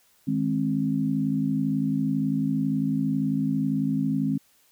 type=chord; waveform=sine; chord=Ab major; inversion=second; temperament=equal with one note detuned; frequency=155.56 / 207.7 / 265.7 Hz; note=Eb3 / Ab3 / C4; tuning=0 / 0 / +27 cents; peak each=-28 / -27 / -25 dBFS; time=0.27-4.38 s; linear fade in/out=10 ms; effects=white hiss -62 dBFS RMS until 4.71 s